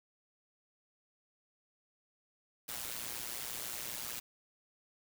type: noise with amplitude modulation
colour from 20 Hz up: white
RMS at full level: -38 dBFS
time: 2.68-4.2 s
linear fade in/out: 10 ms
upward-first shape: sine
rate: 120 Hz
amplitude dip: 80%
effects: none